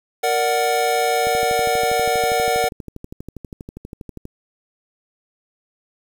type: chord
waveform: square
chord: Bb augmented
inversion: none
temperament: equal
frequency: 466.2 / 587.3 / 740 Hz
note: Bb4 / D5 / F#5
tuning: 0 / 0 / 0 cents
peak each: -22 / -25 / -20 dBFS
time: 0.23-2.69 s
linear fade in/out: 10 ms
type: click train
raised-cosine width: 3 ms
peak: -20 dBFS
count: 38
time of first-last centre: 1.27-4.254 s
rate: 12.4 Hz
effects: 8-bit